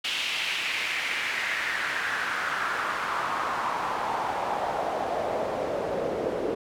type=noise with band-pass filter sweep; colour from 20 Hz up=pink; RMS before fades=-29 dBFS; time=0.04-6.55 s; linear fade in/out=10 ms; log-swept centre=3000 to 440 Hz; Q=2.8; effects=none